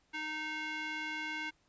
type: tone with band-pass filter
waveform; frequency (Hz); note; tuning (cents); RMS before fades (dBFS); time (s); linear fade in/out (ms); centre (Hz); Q
square; 309; D#4; -12; -39; 0.13-1.51; 20; 2100; 2.1
effects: pink hiss -72 dBFS RMS until 1.68 s + resampled to 16000 Hz